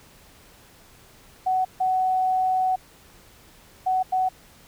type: tone bursts at uneven times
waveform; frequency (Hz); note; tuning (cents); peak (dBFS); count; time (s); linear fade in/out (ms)
sine; 747; F#5; +16; -19; 4; 1.46-1.65 / 1.8-2.76 / 3.86-4.03 / 4.12-4.29; 10
effects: pink hiss -52 dBFS RMS until 4.67 s